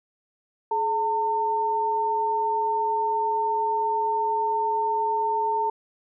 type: tone pair together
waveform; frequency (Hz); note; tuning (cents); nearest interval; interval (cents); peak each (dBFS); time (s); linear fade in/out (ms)
sine; 426 / 904.3; G#4 / A5; +44 / +47; octave + minor second; 1303; -29 / -22; 0.71-5.7; 5
effects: none